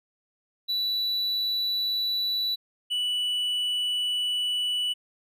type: tone pair in turn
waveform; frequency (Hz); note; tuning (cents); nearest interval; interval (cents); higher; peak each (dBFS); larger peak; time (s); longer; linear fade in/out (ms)
triangle; 3951 / 2960; B7 / F#7; 0 / 0; perfect fourth; 500; first; -23; neither; 0.68-2.56 / 2.9-4.94; second; 20
effects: none